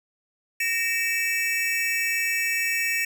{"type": "tone cluster", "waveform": "square", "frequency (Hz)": [1853, 2291, 2632], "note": ["A#6", "D7", "E7"], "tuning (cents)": [-11, -44, -3], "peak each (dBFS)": -28, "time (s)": [0.6, 3.05], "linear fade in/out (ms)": 5, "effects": []}